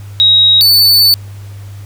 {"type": "tone pair in turn", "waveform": ["sine", "45% pulse"], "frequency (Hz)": [3803, 4495], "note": ["A#7", "C#8"], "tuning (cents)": [34, 23], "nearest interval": "minor third", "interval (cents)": 289, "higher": "second", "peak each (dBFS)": -4, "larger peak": "neither", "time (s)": [[0.2, 0.61], [0.61, 1.14]], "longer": "second", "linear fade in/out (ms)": 0, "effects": ["added 100 Hz sine -26 dBFS peak until 1.85 s", "pink hiss -42 dBFS RMS until 1.85 s"]}